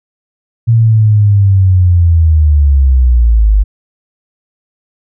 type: linear sweep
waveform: sine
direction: down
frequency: 116.54 to 49 Hz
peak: -4 dBFS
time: 0.67-3.64 s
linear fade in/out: 20 ms
effects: none